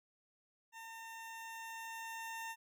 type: tone with level ramp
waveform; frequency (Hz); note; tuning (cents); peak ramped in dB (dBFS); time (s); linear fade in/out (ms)
20% pulse; 907; A#5; -48; -44 to -37; 0.72-2.56; 50
effects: none